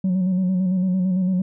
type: tone with vibrato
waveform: sine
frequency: 185 Hz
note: F#3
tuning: in tune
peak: -15 dBFS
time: 0.04-1.42 s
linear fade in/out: 5 ms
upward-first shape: square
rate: 8.9 Hz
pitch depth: 39 cents each way
effects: tanh soft clip ceiling -16 dBFS